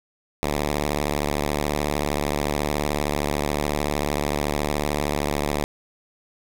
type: tone with vibrato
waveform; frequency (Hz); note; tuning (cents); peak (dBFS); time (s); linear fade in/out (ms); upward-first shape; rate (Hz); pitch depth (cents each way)
5% pulse; 73.42; D2; 0; -11; 0.43-5.64; 0; triangle; 19; 160
effects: none